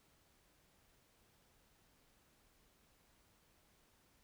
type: silence
effects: pink hiss -72 dBFS RMS until 4.23 s